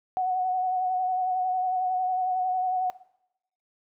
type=tone with vibrato; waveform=sine; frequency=740 Hz; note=F#5; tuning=in tune; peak=-23 dBFS; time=0.17-2.9 s; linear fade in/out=0 ms; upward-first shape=sine; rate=11 Hz; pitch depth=26 cents each way; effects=noise-tail reverb RT60 0.8 s tail -19 dB re dry